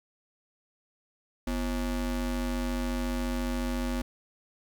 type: ring-modulated tone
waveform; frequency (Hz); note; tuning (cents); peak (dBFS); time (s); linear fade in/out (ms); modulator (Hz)
square; 146.83; D3; 0; -26; 1.47-4.02; 5; 99.7
effects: 10-bit